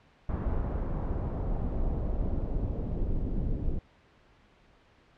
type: noise with low-pass filter sweep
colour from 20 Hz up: brown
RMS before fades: -30 dBFS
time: 0.29-3.79 s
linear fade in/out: 2 ms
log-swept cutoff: 1200 to 370 Hz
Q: 1
effects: pink hiss -61 dBFS RMS until 5.17 s + low-pass 3000 Hz 12 dB/octave